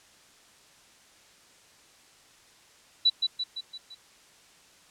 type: tone with echo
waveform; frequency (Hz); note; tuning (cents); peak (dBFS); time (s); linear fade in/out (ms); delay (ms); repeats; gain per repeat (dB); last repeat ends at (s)
sine; 3951; B7; 0; -17; 3.05-3.1; 10; 170; 5; -5; 3.95
effects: white hiss -57 dBFS RMS until 4.9 s + low-pass 8000 Hz 12 dB/octave